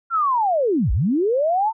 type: linear two-way sweep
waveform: sine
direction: down then up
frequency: 1396.9 to 43.4 to 919 Hz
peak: -16 dBFS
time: 0.1-1.73 s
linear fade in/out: 50 ms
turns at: 0.92 s
effects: none